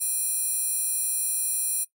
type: tone with high-pass filter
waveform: square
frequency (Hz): 826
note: G#5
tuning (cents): -10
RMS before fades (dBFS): -27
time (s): 0-1.85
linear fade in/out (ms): 20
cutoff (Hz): 9800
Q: 3.8
effects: noise-tail reverb RT60 0.1 s tail -18 dB re dry